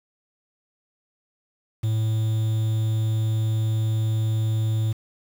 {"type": "tone with quantisation", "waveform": "triangle", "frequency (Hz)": 110, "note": "A2", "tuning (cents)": 0, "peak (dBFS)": -18, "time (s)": [1.83, 4.93], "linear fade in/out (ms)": 10, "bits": 7, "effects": []}